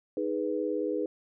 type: chord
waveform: sine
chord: G# minor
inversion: second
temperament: equal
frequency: 311.1 / 415.3 / 493.9 Hz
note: D#4 / G#4 / B4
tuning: 0 / 0 / 0 cents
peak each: -32 dBFS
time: 0.17-1.06 s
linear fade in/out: 2 ms
effects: none